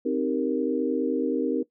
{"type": "chord", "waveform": "sine", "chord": "C minor seventh", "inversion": "none", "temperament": "equal", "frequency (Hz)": [261.6, 311.1, 392, 466.2], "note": ["C4", "Eb4", "G4", "Bb4"], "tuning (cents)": [0, 0, 0, 0], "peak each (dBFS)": [-27, -28, -31, -27], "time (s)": [0.05, 1.63], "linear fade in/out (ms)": 10, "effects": ["noise-tail reverb RT60 0.1 s tail -17 dB re dry"]}